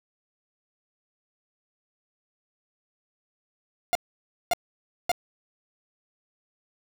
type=tone bursts; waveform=45% pulse; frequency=705 Hz; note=F5; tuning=16 cents sharp; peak=-20 dBFS; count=3; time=3.93-5.116 s; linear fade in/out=0 ms; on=22 ms; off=560 ms; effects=none